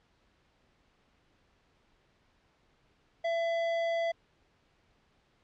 sine tone with tanh clipping, 670 Hz, E5, 28 cents sharp, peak -30 dBFS, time 3.24-4.12 s, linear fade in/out 10 ms, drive 15 dB, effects pink hiss -69 dBFS RMS until 5.43 s + low-pass 4000 Hz 12 dB/octave

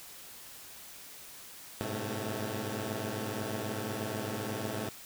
10% pulse tone cluster, 99.2 / 107.3 / 129.1 / 220.9 Hz, G2 / A2 / C3 / A3, +21 / -43 / -23 / +7 cents, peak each -34 / -29 / -33 / -33 dBFS, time 1.81-4.89 s, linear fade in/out 0 ms, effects white hiss -49 dBFS RMS until 5.05 s

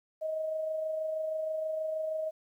sine tone with amplitude modulation, 630 Hz, D#5, 21 cents sharp, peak -29 dBFS, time 0.21-2.31 s, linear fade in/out 20 ms, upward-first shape sine, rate 26.3 Hz, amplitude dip 35%, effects 11-bit

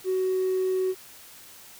sine tone with hard clipping, 373.9 Hz, F#4, 18 cents sharp, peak -23 dBFS, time 0.04-0.95 s, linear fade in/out 50 ms, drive 1 dB, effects white hiss -48 dBFS RMS until 1.79 s

